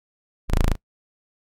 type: tone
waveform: sawtooth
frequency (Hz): 27.5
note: A0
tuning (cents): 0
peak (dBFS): -12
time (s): 0.48-0.76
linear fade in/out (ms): 50
effects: noise-tail reverb RT60 0.1 s tail -22 dB re dry + MP3 96 kbps